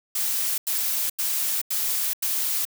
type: noise bursts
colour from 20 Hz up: blue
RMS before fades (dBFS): -25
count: 5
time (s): 0.15-2.652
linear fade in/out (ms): 5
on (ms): 430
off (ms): 88
effects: none